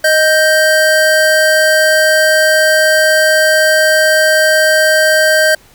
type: tone pair together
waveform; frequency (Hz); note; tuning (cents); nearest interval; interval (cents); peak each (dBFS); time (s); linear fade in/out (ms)
square; 623.8 / 1568; D#5 / G6; +4 / 0; octave + major third; 1596; -11; 0.04-5.55; 5
effects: pink hiss -45 dBFS RMS until 5.74 s